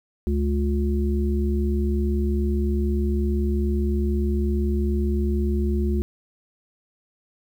harmonic tone, 71.2 Hz, C#2, 47 cents sharp, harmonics 1 / 3 / 5, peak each -21 / -26 / -28 dBFS, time 0.27-6.02 s, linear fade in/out 0 ms, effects 9-bit

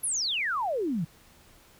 sine exponential sweep, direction down, 11560 to 149 Hz, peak -26 dBFS, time 0.03-1.05 s, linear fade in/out 10 ms, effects pink hiss -57 dBFS RMS until 1.79 s

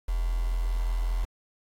sine tone with quantisation, 42.5 Hz, F1, 46 cents flat, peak -24 dBFS, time 0.08-1.25 s, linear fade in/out 10 ms, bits 7, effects AAC 48 kbps

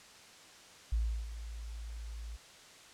sine tone with ADSR envelope, 56.1 Hz, A1, 34 cents sharp, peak -27 dBFS, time 0.92-2.37 s, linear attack 7 ms, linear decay 340 ms, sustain -13 dB, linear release 17 ms, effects white hiss -55 dBFS RMS until 2.93 s + low-pass 7000 Hz 12 dB/octave

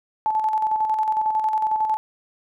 sine tone with tremolo, 868 Hz, A5, 24 cents flat, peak -17 dBFS, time 0.26-1.97 s, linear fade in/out 0 ms, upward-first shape square, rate 11 Hz, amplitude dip 45%, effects none

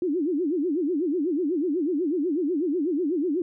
sine tone with vibrato, 322.5 Hz, E4, 38 cents flat, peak -22 dBFS, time 0.02-3.42 s, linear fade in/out 2 ms, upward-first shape sine, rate 8.1 Hz, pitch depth 260 cents each way, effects none

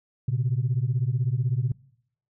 sine beating tone pair, 117.8 / 133.8 Hz, A#2 / C3, +19 / +39 cents, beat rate 16 Hz, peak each -24 dBFS, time 0.28-1.72 s, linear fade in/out 5 ms, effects noise-tail reverb RT60 0.7 s tail -23 dB re dry + tanh soft clip ceiling -16 dBFS

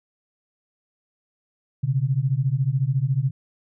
sine beating tone pair, 126.8 / 140.8 Hz, B2 / C#3, +46 / +27 cents, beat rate 14 Hz, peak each -22 dBFS, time 1.83-3.31 s, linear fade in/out 10 ms, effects none

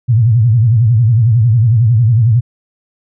sine tone with vibrato, 114.9 Hz, A#2, 25 cents flat, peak -6 dBFS, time 0.08-2.41 s, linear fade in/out 20 ms, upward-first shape sine, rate 11 Hz, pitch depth 160 cents each way, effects none

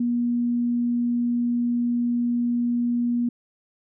sine tone, 239.8 Hz, A#3, 49 cents sharp, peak -20 dBFS, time 0-3.29 s, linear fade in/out 5 ms, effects none

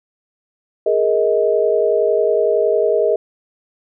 sine chord, Ab suspended second, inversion none, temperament equal with one note detuned, 415.3 / 466.2 / 632.4 Hz, Ab4 / Bb4 / Eb5, 0 / 0 / +28 cents, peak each -17 dBFS, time 0.86-3.16 s, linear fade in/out 5 ms, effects none

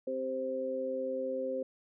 harmonic tone, 130.81 Hz, C3, in tune, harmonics 2 / 3 / 4, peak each -40 / -41 / -33 dBFS, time 0.07-1.63 s, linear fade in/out 5 ms, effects none

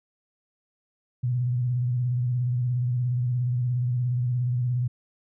sine tone with vibrato, 123.47 Hz, B2, in tune, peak -22 dBFS, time 1.23-4.88 s, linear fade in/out 10 ms, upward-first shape square, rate 17 Hz, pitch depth 45 cents each way, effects none

